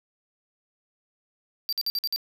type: tone bursts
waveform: square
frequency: 4692 Hz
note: D8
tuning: 2 cents flat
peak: -25 dBFS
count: 6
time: 1.69-2.161 s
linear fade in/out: 0 ms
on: 36 ms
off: 51 ms
effects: none